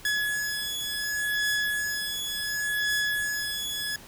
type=beating tone pair; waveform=sawtooth; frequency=1693 / 1693.69 Hz; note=G#6 / G#6; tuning=+33 / +34 cents; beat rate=0.69 Hz; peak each=-26 dBFS; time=0.05-3.96 s; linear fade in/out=2 ms; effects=pink hiss -48 dBFS RMS until 4.07 s